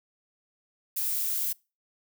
violet noise, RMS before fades -29 dBFS, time 0.96-1.53 s, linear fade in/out 10 ms, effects noise-tail reverb RT60 0.3 s tail -25 dB re dry

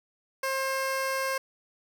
15% pulse tone, 533 Hz, C5, 32 cents sharp, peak -21 dBFS, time 0.43-1.38 s, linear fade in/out 5 ms, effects none

